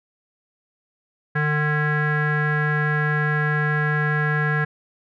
square tone with low-pass filter, 150.4 Hz, D3, 42 cents sharp, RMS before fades -21 dBFS, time 1.35-4.65 s, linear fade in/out 10 ms, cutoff 1700 Hz, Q 8.9, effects none

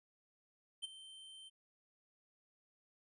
square tone with ADSR envelope, 3112 Hz, G7, 13 cents flat, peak -38 dBFS, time 0.82-1.5 s, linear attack 23 ms, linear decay 18 ms, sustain -15 dB, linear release 25 ms, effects resampled to 24000 Hz

